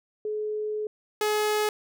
sine / sawtooth tone pair in turn, 425.8 / 423.6 Hz, G#4 / G#4, +43 / +34 cents, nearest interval unison, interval 9 cents, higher first, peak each -27 / -19 dBFS, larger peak second, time 0.25-0.87 / 1.21-1.69 s, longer first, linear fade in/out 2 ms, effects none

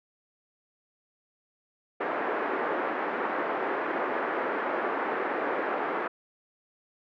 pink band-pass noise, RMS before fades -30 dBFS, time 2-6.08 s, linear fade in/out 10 ms, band 320 to 1800 Hz, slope 24 dB/octave, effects none

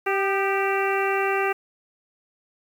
harmonic tone with a mistuned harmonic, 390 Hz, G4, 9 cents flat, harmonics 1 / 2 / 3 / 4 / 5 / 6 / 7, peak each -24 / -27 / -29 / -30 / -31 / -32 / -32 dBFS, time 0.06-1.53 s, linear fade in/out 10 ms, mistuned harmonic 3, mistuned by +49 cents, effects 8-bit

